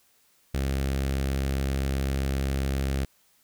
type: tone with notch filter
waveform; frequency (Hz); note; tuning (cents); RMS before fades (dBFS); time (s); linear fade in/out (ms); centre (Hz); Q
sawtooth; 67.6; C#2; -43; -27; 0.54-3.05; 5; 970; 1.8
effects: white hiss -64 dBFS RMS until 3.43 s